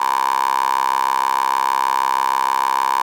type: tone with high-pass filter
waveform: 10% pulse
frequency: 66.4 Hz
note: C2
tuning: 26 cents sharp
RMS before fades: -18 dBFS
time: 0-3.02 s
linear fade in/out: 5 ms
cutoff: 960 Hz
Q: 8.2
effects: none